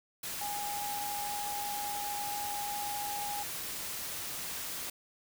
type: tone in noise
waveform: sine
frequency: 822 Hz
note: G#5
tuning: 18 cents flat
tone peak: -36 dBFS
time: 0.41-3.43 s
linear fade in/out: 5 ms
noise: white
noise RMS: -39 dBFS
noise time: 0.23-4.9 s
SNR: 0 dB
effects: none